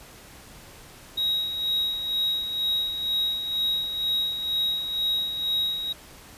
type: tone with tremolo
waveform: triangle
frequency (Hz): 3806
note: A#7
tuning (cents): +35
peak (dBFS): -20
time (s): 1.17-5.93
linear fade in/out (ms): 10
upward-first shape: sine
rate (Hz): 2.1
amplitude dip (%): 55
effects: pink hiss -47 dBFS RMS until 6.37 s + resampled to 32000 Hz